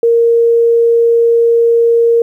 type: tone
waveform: sine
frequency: 465.3 Hz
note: A#4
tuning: 3 cents flat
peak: -6 dBFS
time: 0.03-2.22 s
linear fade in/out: 2 ms
effects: 8-bit